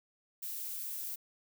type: noise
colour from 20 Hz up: violet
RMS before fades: -40 dBFS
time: 0.42-1.16 s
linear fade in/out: 10 ms
effects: none